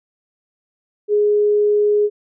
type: tone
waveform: sine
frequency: 416.3 Hz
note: G#4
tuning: 4 cents sharp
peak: -12 dBFS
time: 1.08-2.1 s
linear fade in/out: 50 ms
effects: none